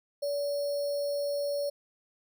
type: tone with sample-and-hold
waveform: sine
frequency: 572 Hz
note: D5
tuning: 46 cents flat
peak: -28 dBFS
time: 0.22-1.7 s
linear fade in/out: 10 ms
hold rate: 4900 Hz
effects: none